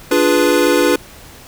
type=chord; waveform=square; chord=D diminished seventh; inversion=none; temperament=equal; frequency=293.7 / 349.2 / 415.3 / 493.9 Hz; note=D4 / F4 / Ab4 / Cb5; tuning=0 / 0 / 0 / 0 cents; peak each=-17 / -17 / -19 / -16 dBFS; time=0.11-0.96 s; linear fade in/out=5 ms; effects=pink hiss -39 dBFS RMS until 1.47 s